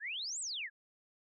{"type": "exponential two-way sweep", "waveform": "sine", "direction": "up then down", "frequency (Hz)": [1601, 8340, 1601], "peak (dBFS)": -37, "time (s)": [0, 0.7], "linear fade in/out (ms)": 50, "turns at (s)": 0.4, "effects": []}